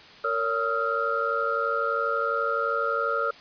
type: tone cluster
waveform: sine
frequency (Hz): 460.1 / 563 / 1268 / 1380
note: A#4 / C#5 / D#6 / F6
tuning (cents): -23 / +27 / +32 / -21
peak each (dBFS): -30 / -30 / -29 / -27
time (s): 0.24-3.31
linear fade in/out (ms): 5
effects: white hiss -48 dBFS RMS until 3.4 s + resampled to 11025 Hz